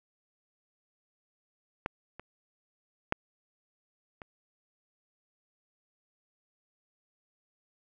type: clicks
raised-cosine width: 0.5 ms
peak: -16 / -28 / -11 / -28 dBFS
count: 4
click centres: 1.861 / 2.196 / 3.124 / 4.218 s
effects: none